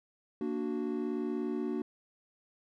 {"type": "chord", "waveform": "triangle", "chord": "Bb augmented", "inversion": "none", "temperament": "equal", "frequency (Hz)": [233.1, 293.7, 370], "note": ["Bb3", "D4", "F#4"], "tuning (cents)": [0, 0, 0], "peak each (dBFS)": -34, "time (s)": [0.41, 1.82], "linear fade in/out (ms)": 2, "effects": []}